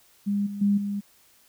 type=tone with level steps; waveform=sine; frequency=202.3 Hz; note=G#3; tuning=45 cents flat; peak=-22 / -31 / -18 / -26 dBFS; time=0.26-1.01 s; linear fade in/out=20 ms; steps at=0.46 / 0.61 / 0.77 s; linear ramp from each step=10 ms; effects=white hiss -59 dBFS RMS until 1.48 s